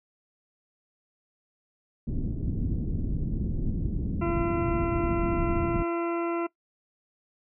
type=low-pass noise; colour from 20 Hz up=pink; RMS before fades=-29 dBFS; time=2.07-5.83 s; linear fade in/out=5 ms; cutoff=290 Hz; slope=24 dB/octave
type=harmonic tone; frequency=339.6 Hz; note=F4; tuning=48 cents flat; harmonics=1 / 2 / 3 / 4 / 6 / 7 / 8; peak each=-27 / -35 / -37 / -36 / -44 / -47 / -46 dBFS; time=4.21-6.47 s; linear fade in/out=10 ms
effects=noise-tail reverb RT60 0.1 s tail -20 dB re dry